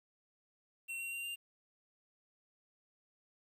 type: tone with pitch steps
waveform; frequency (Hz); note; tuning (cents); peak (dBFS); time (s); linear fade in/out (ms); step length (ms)
square; 2722 / 2744 / 2766 / 2789; F7 / F7 / F7 / F7; -45 / -31 / -17 / -3; -40; 0.88-1.36; 20; 120
effects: 11-bit